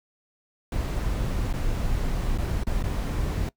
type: noise with dropouts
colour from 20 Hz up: brown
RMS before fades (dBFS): -26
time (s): 0.72-3.49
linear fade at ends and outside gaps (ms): 2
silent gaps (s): 1.528-1.537 / 2.376-2.384 / 2.636-2.668 / 2.827-2.838
effects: noise-tail reverb RT60 0.1 s tail -21 dB re dry